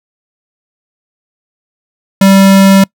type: tone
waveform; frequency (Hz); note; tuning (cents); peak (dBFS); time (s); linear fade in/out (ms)
square; 194.4; G3; -14; -3; 2.21-2.84; 5
effects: noise-tail reverb RT60 0.1 s tail -26 dB re dry